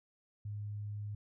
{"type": "tone", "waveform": "sine", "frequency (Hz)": 103.83, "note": "G#2", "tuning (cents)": 0, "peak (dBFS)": -38, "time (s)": [0.45, 1.15], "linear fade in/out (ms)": 5, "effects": []}